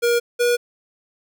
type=tone pair in turn; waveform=square; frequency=474.4 / 482.4 Hz; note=A#4 / B4; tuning=+30 / -41 cents; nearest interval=unison; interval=29 cents; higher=second; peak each=-16 dBFS; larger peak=neither; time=0.02-0.2 / 0.39-0.57 s; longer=neither; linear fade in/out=20 ms; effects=none